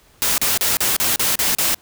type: noise bursts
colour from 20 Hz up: white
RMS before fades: -18 dBFS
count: 8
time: 0.22-1.745 s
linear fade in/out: 0 ms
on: 160 ms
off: 35 ms
effects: pink hiss -53 dBFS RMS until 1.81 s